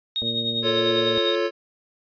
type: tone with tremolo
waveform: sine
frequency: 3729 Hz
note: A#7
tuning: in tune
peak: -21 dBFS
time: 0.16-1.35 s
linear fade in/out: 0 ms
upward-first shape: sine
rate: 10 Hz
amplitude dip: 60%
type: harmonic tone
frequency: 115.6 Hz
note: A#2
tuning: 14 cents flat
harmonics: 1 / 2 / 3 / 4 / 5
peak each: -35 / -31 / -38 / -35 / -38 dBFS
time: 0.22-1.18 s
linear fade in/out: 0 ms
type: chord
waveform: square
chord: F augmented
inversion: none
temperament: equal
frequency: 349.2 / 440 / 554.4 Hz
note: F4 / A4 / C#5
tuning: 0 / 0 / 0 cents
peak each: -26 dBFS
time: 0.62-1.51 s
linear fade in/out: 50 ms
effects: resampled to 11025 Hz